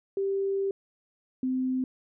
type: tone pair in turn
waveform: sine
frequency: 392 / 257.8 Hz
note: G4 / C4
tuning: 0 / -26 cents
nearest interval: perfect fifth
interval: 726 cents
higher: first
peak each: -25 dBFS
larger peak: neither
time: 0.17-0.71 / 1.43-1.84 s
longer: first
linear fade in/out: 2 ms
effects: none